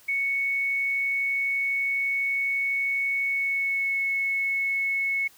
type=tone with pitch glide; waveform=sine; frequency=2217 to 2199 Hz; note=C#7 to C#7; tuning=0 to -14 cents; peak=-23 dBFS; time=0.08-5.28 s; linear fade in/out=10 ms; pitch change=-14 cents; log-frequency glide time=3.26-3.99 s; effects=white hiss -55 dBFS RMS until 5.37 s